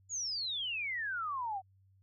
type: exponential sweep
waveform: sine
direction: down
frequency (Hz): 6980 to 737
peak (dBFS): -34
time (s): 0.09-1.62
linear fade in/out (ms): 50
effects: added 96 Hz sine -63 dBFS peak until 2.02 s